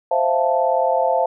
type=chord; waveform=sine; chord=F major seventh; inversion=second; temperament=equal; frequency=523.3 / 659.3 / 698.5 / 880 Hz; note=C5 / E5 / F5 / A5; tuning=0 / 0 / 0 / 0 cents; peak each=-20 / -21 / -21 / -21 dBFS; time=0.11-1.26 s; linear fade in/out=5 ms; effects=none